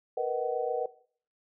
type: chord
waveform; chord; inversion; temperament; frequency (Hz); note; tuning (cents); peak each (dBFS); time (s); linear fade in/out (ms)
sine; B major seventh; third; equal with one note detuned; 466.2 / 493.9 / 622.3 / 752.9; A#4 / B4 / D#5 / F#5; 0 / 0 / 0 / +30; -33 / -31 / -36 / -34; 0.17-0.86; 5
effects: noise-tail reverb RT60 0.5 s tail -19 dB re dry